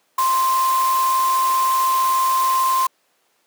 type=tone in noise; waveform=sine; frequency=1047 Hz; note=C6; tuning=1 cent sharp; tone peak=-15 dBFS; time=0.18-2.87 s; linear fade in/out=5 ms; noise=white; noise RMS=-28 dBFS; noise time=0.18-2.87 s; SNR=+10 dB; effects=pink hiss -63 dBFS RMS until 3.46 s + high-pass 400 Hz 12 dB/octave